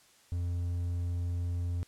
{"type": "tone", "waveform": "triangle", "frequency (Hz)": 87.31, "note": "F2", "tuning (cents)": 0, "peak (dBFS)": -28, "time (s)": [0.32, 1.83], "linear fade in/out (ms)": 0, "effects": ["white hiss -62 dBFS RMS until 1.87 s", "low-pass 10000 Hz 12 dB/octave"]}